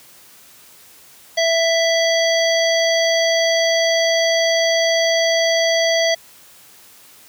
harmonic tone, 661 Hz, E5, 5 cents sharp, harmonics 1 / 3 / 5 / 7 / 9, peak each -16 / -21 / -23 / -24 / -26 dBFS, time 1.37-6.15 s, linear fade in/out 10 ms, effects white hiss -46 dBFS RMS until 7.28 s + high-pass 60 Hz 12 dB/octave

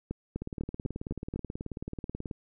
two click trains, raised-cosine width 3 ms, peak -20 / -23 dBFS, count 6 / 36, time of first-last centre 0.11-1.36 / 0.42-2.312 s, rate 4 / 18.5 Hz, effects none

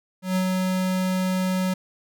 square tone with ADSR envelope, 185.7 Hz, F#3, 7 cents sharp, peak -20 dBFS, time 0.22-1.74 s, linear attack 140 ms, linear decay 76 ms, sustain -2 dB, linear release 7 ms, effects none

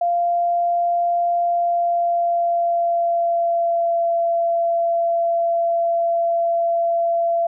sine tone with pitch glide, 693 to 678.3 Hz, F5 to E5, -14 to +49 cents, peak -16 dBFS, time 0.01-7.47 s, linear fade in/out 5 ms, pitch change -37 cents, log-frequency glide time 1.42-4.12 s, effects none

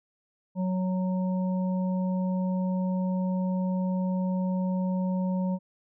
harmonic tone, 185 Hz, F#3, in tune, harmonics 1 / 3 / 5, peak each -25 / -36 / -40 dBFS, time 0.55-5.59 s, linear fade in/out 50 ms, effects none

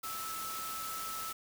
sine tone in noise, 1310 Hz, E6, 11 cents flat, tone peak -40 dBFS, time 0.03-1.33 s, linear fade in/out 10 ms, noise white, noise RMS -42 dBFS, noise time 0.03-1.33 s, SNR -1 dB, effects none

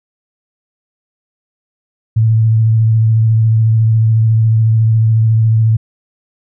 sine tone with vibrato, 111.5 Hz, A2, 23 cents sharp, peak -7 dBFS, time 2.16-5.77 s, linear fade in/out 10 ms, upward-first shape triangle, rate 14 Hz, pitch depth 29 cents each way, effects none

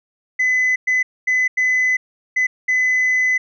sine tone bursts at uneven times, 2015 Hz, B6, 34 cents sharp, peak -12 dBFS, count 6, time 0.39-0.76 / 0.87-1.03 / 1.27-1.48 / 1.57-1.97 / 2.36-2.47 / 2.68-3.38 s, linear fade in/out 10 ms, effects tanh soft clip ceiling -12 dBFS

